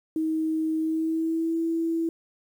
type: tone with pitch glide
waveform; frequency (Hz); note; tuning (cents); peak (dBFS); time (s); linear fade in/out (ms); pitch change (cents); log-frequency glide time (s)
sine; 317.1 to 329.6; D#4 to E4; +33 to 0; -23; 0.16-2.09; 2; +67; 0.78-1.58
effects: 9-bit